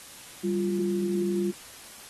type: tone pair together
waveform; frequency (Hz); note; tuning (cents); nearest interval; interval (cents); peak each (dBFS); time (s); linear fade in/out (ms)
sine; 196 / 349.2; G3 / F4; 0 / 0; minor seventh; 1000; -27; 0.43-1.52; 20
effects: white hiss -46 dBFS RMS until 2.09 s + AAC 32 kbps